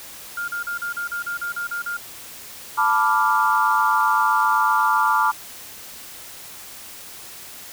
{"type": "tone bursts", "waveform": "sine", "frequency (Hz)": 1407, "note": "F6", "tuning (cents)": 12, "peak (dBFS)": -24, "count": 11, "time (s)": [0.37, 1.97], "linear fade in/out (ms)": 5, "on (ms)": 110, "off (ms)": 39}
{"type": "chord", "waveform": "sine", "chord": "B half-diminished seventh", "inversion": "third", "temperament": "equal", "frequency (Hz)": [880, 987.8, 1174.7, 1396.9], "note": ["A5", "B5", "D6", "F6"], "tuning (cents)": [0, 0, 0, 0], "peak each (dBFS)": [-21, -22, -20, -22], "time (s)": [2.77, 5.32], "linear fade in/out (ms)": 20}
{"effects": ["white hiss -39 dBFS RMS until 7.72 s"]}